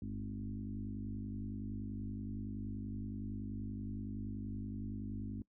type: tone with frequency modulation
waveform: sine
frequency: 153.4 Hz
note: D#3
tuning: 24 cents flat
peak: -39 dBFS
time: 0.02-5.42 s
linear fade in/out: 2 ms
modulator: 50.6 Hz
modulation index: 2.5
effects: noise-tail reverb RT60 0.1 s tail -21 dB re dry